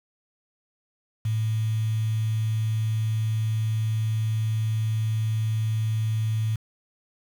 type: tone with quantisation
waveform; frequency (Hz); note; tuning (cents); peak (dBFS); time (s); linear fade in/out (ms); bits
sine; 110; A2; 0; -22; 1.25-6.56; 5; 7
effects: none